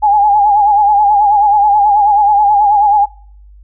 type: tone with vibrato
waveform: sine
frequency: 826 Hz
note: G#5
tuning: 10 cents flat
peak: -6 dBFS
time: 0.02-3.06 s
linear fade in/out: 20 ms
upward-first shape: sine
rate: 9.3 Hz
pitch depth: 62 cents each way
effects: noise-tail reverb RT60 0.6 s tail -26 dB re dry + added 50 Hz sine -36 dBFS peak until 3.63 s